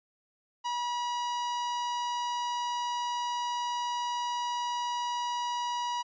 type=tone; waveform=45% pulse; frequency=967 Hz; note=B5; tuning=37 cents flat; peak=-30 dBFS; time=0.64-6.03 s; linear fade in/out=20 ms; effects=resampled to 16000 Hz